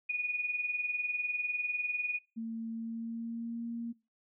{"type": "tone with tremolo", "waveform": "sine", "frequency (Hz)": 2461, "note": "D#7", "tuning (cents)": -20, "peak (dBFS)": -28, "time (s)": [0.09, 2.19], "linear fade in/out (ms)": 10, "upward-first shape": "sine", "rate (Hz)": 20, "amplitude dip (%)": 60}
{"type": "tone with pitch glide", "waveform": "sine", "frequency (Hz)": [226.6, 233.2], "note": ["A#3", "A#3"], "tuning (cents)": [-49, 1], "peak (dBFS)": -35, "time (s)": [2.36, 3.93], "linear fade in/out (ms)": 20, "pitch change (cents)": 50, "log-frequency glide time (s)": [2.72, 3.65]}
{"effects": ["noise-tail reverb RT60 0.3 s tail -22 dB re dry"]}